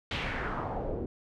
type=noise with low-pass filter sweep; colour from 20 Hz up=pink; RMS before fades=-34 dBFS; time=0.11-1.06 s; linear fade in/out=2 ms; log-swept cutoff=3400 to 370 Hz; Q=2.5; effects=none